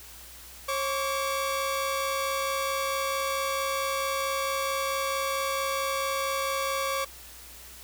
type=tone pair together; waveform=sawtooth; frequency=542 / 1148.5 Hz; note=C#5 / D6; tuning=-39 / -39 cents; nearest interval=octave + minor second; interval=1300 cents; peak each=-26 / -26 dBFS; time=0.68-7.05 s; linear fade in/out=10 ms; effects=added 60 Hz sine -52 dBFS peak until 7.83 s + white hiss -47 dBFS RMS until 7.83 s